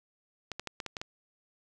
clicks, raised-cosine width 0.2 ms, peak -19 dBFS, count 7, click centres 0.517 / 0.596 / 0.673 / 0.802 / 0.863 / 0.968 / 1.015 s, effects none

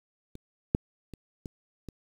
clicks, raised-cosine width 3 ms, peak -30 / -9 / -29 / -25 / -27 dBFS, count 5, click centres 0.354 / 0.749 / 1.137 / 1.458 / 1.887 s, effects 8-bit

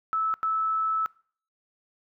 sine tone bursts at uneven times, 1307 Hz, E6, 15 cents flat, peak -23 dBFS, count 2, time 0.13-0.34 / 0.43-1.06 s, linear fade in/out 0 ms, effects noise-tail reverb RT60 0.5 s tail -23 dB re dry

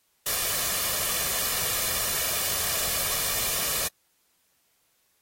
white noise with comb filter, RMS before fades -27 dBFS, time 0.26-3.88 s, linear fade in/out 5 ms, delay 1.7 ms, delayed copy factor +0.5, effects white hiss -69 dBFS RMS until 5.21 s + AAC 48 kbps

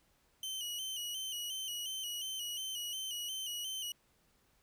sawtooth tone with vibrato, 2999 Hz, F#7, 23 cents sharp, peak -35 dBFS, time 0.43-3.92 s, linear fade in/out 2 ms, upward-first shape square, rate 2.8 Hz, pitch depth 51 cents each way, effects pink hiss -72 dBFS RMS until 4.62 s

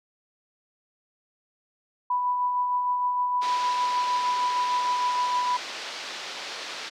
sine tone with tremolo, 989 Hz, B5, 2 cents sharp, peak -21 dBFS, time 2.1-5.57 s, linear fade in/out 5 ms, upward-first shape sine, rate 6.5 Hz, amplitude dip 30%
white low-pass noise, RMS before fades -36 dBFS, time 3.41-6.9 s, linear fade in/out 20 ms, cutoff 5000 Hz, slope 24 dB/octave
effects high-pass 400 Hz 12 dB/octave

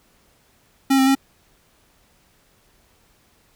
square tone with pitch steps, 270.5 / 265.2 / 270.6 Hz, C#4 / C4 / C#4, -42 / +23 / -42 cents, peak -14 dBFS, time 0.9-1.152 s, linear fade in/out 10 ms, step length 84 ms, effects pink hiss -59 dBFS RMS until 3.55 s

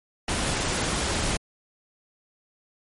pink noise, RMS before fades -26 dBFS, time 0.28-1.37 s, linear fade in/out 5 ms, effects MP3 48 kbps

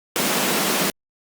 pink high-pass noise, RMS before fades -21 dBFS, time 0.16-0.9 s, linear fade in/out 0 ms, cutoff 170 Hz, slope 48 dB/octave, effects Opus 48 kbps

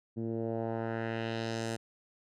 10% pulse tone with low-pass filter sweep, 113.6 Hz, A#2, 44 cents flat, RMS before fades -35 dBFS, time 0.16-1.77 s, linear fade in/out 20 ms, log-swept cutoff 270 to 9500 Hz, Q 1.5, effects none

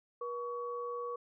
sine tone pair together, 481.3 / 1125 Hz, B4 / C#6, -45 / +25 cents, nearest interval octave + minor third, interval 1470 cents, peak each -38 / -40 dBFS, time 0.21-1.16 s, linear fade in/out 5 ms, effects none

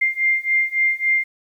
sine beating tone pair, 2102 / 2105.6 Hz, C7 / C7, +7 / +10 cents, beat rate 3.6 Hz, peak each -20 / -19 dBFS, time 0.01-1.24 s, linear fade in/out 10 ms, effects 9-bit

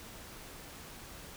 silence, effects pink hiss -49 dBFS RMS until 1.36 s

